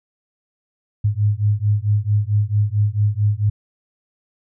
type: beating tone pair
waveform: sine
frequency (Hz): 102.1 / 106.6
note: G#2 / G#2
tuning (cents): -29 / +46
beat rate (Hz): 4.5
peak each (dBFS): -18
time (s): 1.04-3.5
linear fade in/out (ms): 10
effects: none

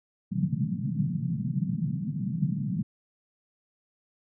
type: band-pass noise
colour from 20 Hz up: pink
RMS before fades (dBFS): -29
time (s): 0.31-2.83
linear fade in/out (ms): 10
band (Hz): 130 to 210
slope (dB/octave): 48
effects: none

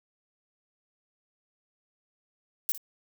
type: noise with echo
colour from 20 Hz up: violet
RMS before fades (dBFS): -27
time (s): 2.69-2.72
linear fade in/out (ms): 0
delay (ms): 57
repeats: 1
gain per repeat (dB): -15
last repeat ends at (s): 2.777
effects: none

